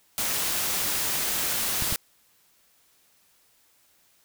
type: noise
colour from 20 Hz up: white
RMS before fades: -27 dBFS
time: 0.18-1.96 s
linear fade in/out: 0 ms
type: clicks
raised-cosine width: 5 ms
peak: -19 dBFS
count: 2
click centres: 1.823 / 1.925 s
effects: white hiss -63 dBFS RMS until 4.24 s